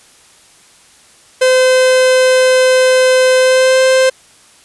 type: tone with pitch glide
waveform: 45% pulse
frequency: 514 to 521.2 Hz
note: C5 to C5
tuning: -31 to -7 cents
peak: -7 dBFS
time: 1.41-4.1 s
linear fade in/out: 10 ms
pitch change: +24 cents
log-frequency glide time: 3.38-3.81 s
effects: white hiss -45 dBFS RMS until 4.64 s + resampled to 24000 Hz